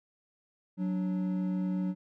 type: tone pair together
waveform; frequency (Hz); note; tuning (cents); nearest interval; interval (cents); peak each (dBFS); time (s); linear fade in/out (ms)
triangle; 185 / 292.8; F#3 / D4; 0 / -5; minor sixth; 795; -27 / -35; 0.77-1.95; 50
effects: none